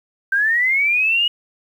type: linear sweep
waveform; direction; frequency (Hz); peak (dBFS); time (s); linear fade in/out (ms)
sine; up; 1552 to 2910; -14; 0.32-1.28; 5
effects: 8-bit